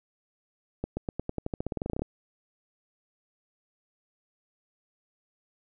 accelerating click train, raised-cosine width 2 ms, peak -17 dBFS, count 19, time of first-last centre 0.84-2.02 s, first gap 130 ms, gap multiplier 0.91, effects none

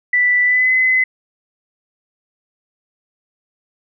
sine tone with pitch glide, 1975.5 to 2031 Hz, B6 to B6, 0 to +48 cents, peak -11 dBFS, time 0.13-1.04 s, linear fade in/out 5 ms, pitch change +48 cents, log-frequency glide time 0.44-0.71 s, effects none

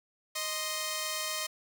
5% pulse tone pair together, 622.3 / 1046.5 Hz, D#5 / C6, 0 / 0 cents, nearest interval major sixth, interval 900 cents, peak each -23 / -24 dBFS, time 0.35-1.47 s, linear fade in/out 10 ms, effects none

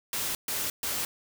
white noise bursts, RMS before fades -31 dBFS, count 3, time 0.13-1.05 s, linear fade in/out 2 ms, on 220 ms, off 130 ms, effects none

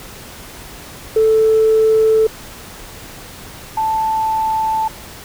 sine tone pair in turn, 440 / 880 Hz, A4 / A5, 0 / 0 cents, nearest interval octave, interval 1200 cents, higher second, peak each -8 / -14 dBFS, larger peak first, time 1.16-2.27 / 3.77-4.88 s, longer neither, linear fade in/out 5 ms, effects tanh soft clip ceiling -5 dBFS + pink hiss -35 dBFS RMS until 5.24 s

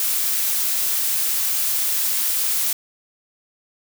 blue noise, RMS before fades -21 dBFS, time 0-2.73 s, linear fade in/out 2 ms, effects none

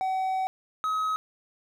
triangle tone pair in turn, 757 / 1273.1 Hz, F#5 / D#6, +39 / +39 cents, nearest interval major sixth, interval 900 cents, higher second, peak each -23 dBFS, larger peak neither, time 0.01-0.47 / 0.84-1.16 s, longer first, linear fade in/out 0 ms, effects none

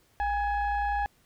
sine tone with frequency modulation, 815 Hz, G#5, 33 cents flat, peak -24 dBFS, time 0.2-1.06 s, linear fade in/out 0 ms, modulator 871 Hz, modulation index 0.75, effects tanh soft clip ceiling -22 dBFS + pink hiss -65 dBFS RMS until 1.25 s

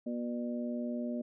harmonic tone, 120 Hz, B2, 49 cents flat, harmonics 2 / 3 / 4 / 5, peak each -34 / -45 / -48 / -41 dBFS, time 0.06-1.22 s, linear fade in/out 10 ms, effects none

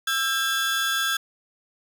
40% pulse tone cluster, 1328 / 1603 / 3443 Hz, E6 / G6 / A7, +12 / +38 / -38 cents, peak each -28 / -24 / -26 dBFS, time 0.07-1.17 s, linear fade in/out 5 ms, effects none

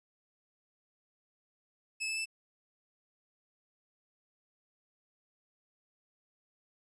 sawtooth tone with pitch steps, 2602 / 2622 / 2641 Hz, E7 / E7 / E7, -23 / -10 / +3 cents, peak -30 dBFS, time 2-2.258 s, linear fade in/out 20 ms, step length 86 ms, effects resampled to 24000 Hz + 12-bit

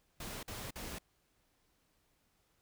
pink noise bursts, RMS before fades -44 dBFS, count 3, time 0.2-0.986 s, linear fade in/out 5 ms, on 230 ms, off 48 ms, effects pink hiss -75 dBFS RMS until 2.61 s

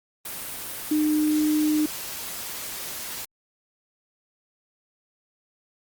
sine tone in noise, 304.5 Hz, D#4, 37 cents flat, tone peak -19 dBFS, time 0.91-1.86 s, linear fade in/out 5 ms, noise white, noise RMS -34 dBFS, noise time 0.25-3.25 s, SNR +12 dB, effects Opus 32 kbps

